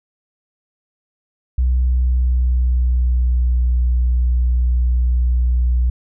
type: tone with pitch glide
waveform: sine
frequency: 62.7 to 61.09 Hz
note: B1 to B1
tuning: +27 to -18 cents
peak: -11 dBFS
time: 1.58-5.9 s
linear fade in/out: 5 ms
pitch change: -45 cents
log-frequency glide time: 1.8-3.65 s
effects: tanh soft clip ceiling -10 dBFS